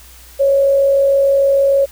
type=tone with frequency modulation; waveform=sine; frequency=552 Hz; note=C#5; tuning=7 cents flat; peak=-9 dBFS; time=0.39-1.86 s; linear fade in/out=20 ms; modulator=46.6 Hz; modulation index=0.23; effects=added 60 Hz sine -41 dBFS peak until 1.91 s + white hiss -42 dBFS RMS until 1.91 s